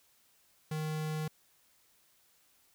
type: tone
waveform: square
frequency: 155.2 Hz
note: D#3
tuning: 4 cents flat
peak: -34 dBFS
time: 0.71-1.28 s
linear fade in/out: 5 ms
effects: white hiss -68 dBFS RMS until 2.74 s